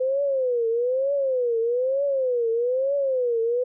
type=tone with vibrato; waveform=sine; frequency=507 Hz; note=B4; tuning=45 cents sharp; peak=-20 dBFS; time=0-3.64 s; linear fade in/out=10 ms; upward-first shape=triangle; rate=1.1 Hz; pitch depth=210 cents each way; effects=none